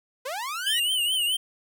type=linear sweep; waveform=sawtooth; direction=up; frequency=480.2 to 1975.5 Hz; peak=-26 dBFS; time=0.25-0.8 s; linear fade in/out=10 ms
type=tone with vibrato; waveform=square; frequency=2960 Hz; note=F#7; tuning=in tune; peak=-23 dBFS; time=0.66-1.37 s; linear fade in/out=10 ms; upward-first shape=triangle; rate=4.7 Hz; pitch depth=120 cents each way
effects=none